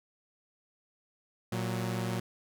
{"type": "tone pair together", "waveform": "sawtooth", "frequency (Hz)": [116.54, 185], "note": ["A#2", "F#3"], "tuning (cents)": [0, 0], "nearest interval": "minor sixth", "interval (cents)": 800, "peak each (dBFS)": [-29, -31], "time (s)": [1.52, 2.2], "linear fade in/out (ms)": 5, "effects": []}